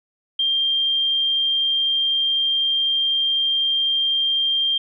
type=tone; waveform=sine; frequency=3186 Hz; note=G7; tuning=27 cents sharp; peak=-17 dBFS; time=0.39-4.78 s; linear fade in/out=5 ms; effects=none